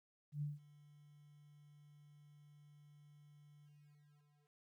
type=tone with ADSR envelope; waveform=sine; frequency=146.83 Hz; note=D3; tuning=in tune; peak=-37 dBFS; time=0.32-4.6 s; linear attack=99 ms; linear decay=170 ms; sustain=-24 dB; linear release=950 ms; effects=13-bit